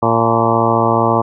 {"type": "harmonic tone with a mistuned harmonic", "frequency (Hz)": 114.7, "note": "A#2", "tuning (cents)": -28, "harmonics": [1, 2, 3, 4, 5, 6, 7, 8, 9, 10], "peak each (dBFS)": [-20, -20, -20, -20, -20, -20, -20, -20, -20, -20], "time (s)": [0.02, 1.22], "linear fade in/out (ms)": 10, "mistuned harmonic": 7, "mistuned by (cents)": 69, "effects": []}